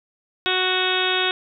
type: harmonic tone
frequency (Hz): 370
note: F#4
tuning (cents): 0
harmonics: 1 / 2 / 3 / 4 / 5 / 6 / 7 / 8 / 9 / 10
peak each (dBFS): -26 / -29 / -30 / -26 / -31 / -32 / -27 / -32 / -26 / -26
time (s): 0.46-1.31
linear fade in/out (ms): 0
effects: none